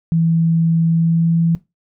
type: tone with pitch glide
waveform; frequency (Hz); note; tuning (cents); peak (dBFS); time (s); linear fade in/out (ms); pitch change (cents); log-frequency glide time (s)
sine; 164.81 to 166.63; E3 to E3; 0 to +19; -12; 0.12-1.55; 0; +19; 0.86-1.4
effects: noise-tail reverb RT60 0.2 s tail -18 dB re dry